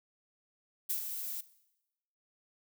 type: noise with ADSR envelope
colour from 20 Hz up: violet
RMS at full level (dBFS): -32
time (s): 0.89-1.41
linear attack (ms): 13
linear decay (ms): 100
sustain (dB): -7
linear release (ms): 6
effects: noise-tail reverb RT60 0.9 s tail -18 dB re dry